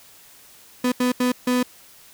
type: tone bursts at uneven times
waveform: 35% pulse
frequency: 249.3 Hz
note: B3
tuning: 16 cents sharp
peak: -16 dBFS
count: 4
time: 0.84-0.92 / 1-1.12 / 1.2-1.32 / 1.47-1.63 s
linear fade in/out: 5 ms
effects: white hiss -49 dBFS RMS until 2.13 s